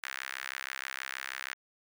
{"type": "tone with high-pass filter", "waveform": "sawtooth", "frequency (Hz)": 66.3, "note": "C2", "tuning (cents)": 23, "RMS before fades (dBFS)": -40, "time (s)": [0.03, 1.54], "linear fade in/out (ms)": 5, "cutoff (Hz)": 1700, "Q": 2.5, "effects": []}